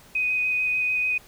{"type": "tone with vibrato", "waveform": "sine", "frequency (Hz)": 2500, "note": "D#7", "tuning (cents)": 8, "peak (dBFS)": -21, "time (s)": [0.15, 1.18], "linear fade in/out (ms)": 5, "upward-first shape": "square", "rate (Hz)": 6.8, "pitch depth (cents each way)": 9, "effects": ["pink hiss -51 dBFS RMS until 1.27 s"]}